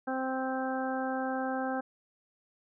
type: harmonic tone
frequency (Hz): 261.6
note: C4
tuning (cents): 0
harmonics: 1 / 2 / 3 / 4 / 5 / 6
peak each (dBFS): -34 / -36 / -35 / -45 / -42 / -40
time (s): 0.07-1.81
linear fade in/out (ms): 10
effects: none